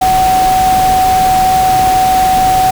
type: tone in noise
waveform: sine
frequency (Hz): 750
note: F#5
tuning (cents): +23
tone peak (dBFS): -7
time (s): 0.01-2.71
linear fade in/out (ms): 10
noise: pink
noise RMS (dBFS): -19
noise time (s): 0.01-2.71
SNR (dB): +9
effects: none